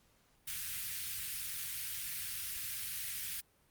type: band-stop noise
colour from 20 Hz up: white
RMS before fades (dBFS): -40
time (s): 0.47-3.41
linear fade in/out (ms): 10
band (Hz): 150 to 1600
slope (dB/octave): 24
effects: pink hiss -70 dBFS RMS until 3.7 s + Opus 48 kbps